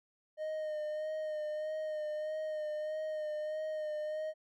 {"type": "tone with vibrato", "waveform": "triangle", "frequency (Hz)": 615, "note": "D#5", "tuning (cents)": -20, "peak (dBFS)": -33, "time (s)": [0.37, 4.34], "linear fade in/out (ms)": 50, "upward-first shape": "sine", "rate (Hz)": 1.6, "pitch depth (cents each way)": 25, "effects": []}